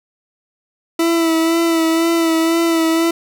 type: tone with vibrato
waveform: 40% pulse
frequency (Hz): 329.6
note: E4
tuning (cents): 0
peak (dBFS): -12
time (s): 0.99-3.11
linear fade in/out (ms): 5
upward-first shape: sine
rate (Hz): 2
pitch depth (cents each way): 29
effects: none